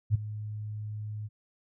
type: tone with ADSR envelope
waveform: sine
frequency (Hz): 106.2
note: G#2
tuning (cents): +39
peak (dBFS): -18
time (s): 0.1-1.29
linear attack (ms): 46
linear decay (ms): 13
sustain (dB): -16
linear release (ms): 33
effects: none